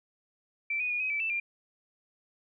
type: tone with pitch steps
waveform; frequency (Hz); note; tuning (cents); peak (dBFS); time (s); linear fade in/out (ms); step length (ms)
sine; 2335 / 2481 / 2441 / 2529 / 2316 / 2650 / 2389; D7 / D#7 / D#7 / D#7 / D7 / E7 / D7; -11 / -6 / -34 / +28 / -25 / +9 / +29; -28; 0.7-1.4; 5; 100
effects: none